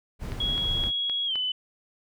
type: noise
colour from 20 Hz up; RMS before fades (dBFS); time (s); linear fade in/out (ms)
brown; -32; 0.19-0.92; 50
type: click train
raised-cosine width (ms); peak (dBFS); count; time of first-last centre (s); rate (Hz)
0.3; -22; 5; 0.32-1.356; 3.86
type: tone with pitch glide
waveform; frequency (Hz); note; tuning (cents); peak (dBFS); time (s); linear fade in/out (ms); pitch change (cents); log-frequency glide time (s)
sine; 3322 to 3011; G#7 to F#7; 0 to +30; -25; 0.4-1.52; 5; -170; 1.26-1.35
effects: none